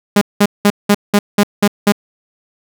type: tone bursts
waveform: sawtooth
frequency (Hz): 204.4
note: G#3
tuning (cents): -27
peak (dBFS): -3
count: 8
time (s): 0.16-1.922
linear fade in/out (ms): 5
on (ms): 54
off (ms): 190
effects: none